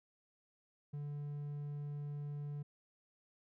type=tone; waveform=triangle; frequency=145.6 Hz; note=D3; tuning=15 cents flat; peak=-38 dBFS; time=0.93-2.63 s; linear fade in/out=10 ms; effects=none